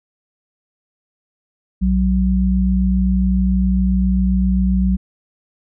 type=tone pair together; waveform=sine; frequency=60.2 / 188.06 Hz; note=B1 / F#3; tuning=-44 / +28 cents; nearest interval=octave + minor sixth; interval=1972 cents; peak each=-16 / -15 dBFS; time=1.81-4.97 s; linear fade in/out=20 ms; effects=none